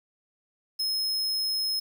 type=tone; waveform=45% pulse; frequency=5160 Hz; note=E8; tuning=38 cents flat; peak=-26 dBFS; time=0.79-1.8 s; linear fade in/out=10 ms; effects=9-bit